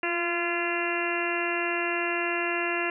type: harmonic tone with a mistuned harmonic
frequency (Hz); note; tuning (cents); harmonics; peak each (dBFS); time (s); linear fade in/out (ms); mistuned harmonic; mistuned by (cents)
343.4; F4; -29; 1 / 2 / 3 / 4 / 5 / 6 / 7 / 8; -31 / -34 / -36 / -36 / -33 / -35 / -36 / -32; 0.03-2.9; 2; 1; +22
effects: none